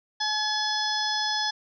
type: harmonic tone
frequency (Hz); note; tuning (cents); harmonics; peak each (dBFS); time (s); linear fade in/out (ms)
853; G#5; +46; 1 / 2 / 4 / 5 / 6 / 7; -30 / -31 / -31 / -37 / -29 / -39; 0.2-1.51; 10
effects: none